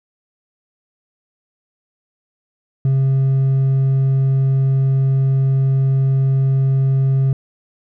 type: tone with hard clipping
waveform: sine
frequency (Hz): 134.4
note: C3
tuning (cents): +47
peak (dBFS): -13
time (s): 2.85-7.33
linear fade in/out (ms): 2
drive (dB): 2
effects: none